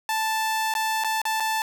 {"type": "tone with dropouts", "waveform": "sawtooth", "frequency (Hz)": 880, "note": "A5", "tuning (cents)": 0, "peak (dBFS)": -19, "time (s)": [0.09, 1.62], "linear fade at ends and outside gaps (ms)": 1, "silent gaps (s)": [[0.739, 0.751], [1.038, 1.045], [1.217, 1.253], [1.4, 1.404]], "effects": []}